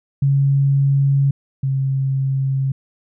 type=tone pair in turn; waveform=sine; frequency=138.59 / 134.88 Hz; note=C#3 / C#3; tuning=0 / -47 cents; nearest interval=unison; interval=47 cents; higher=first; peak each=-12 / -16 dBFS; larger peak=first; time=0.22-1.31 / 1.63-2.72 s; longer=neither; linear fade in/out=5 ms; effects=none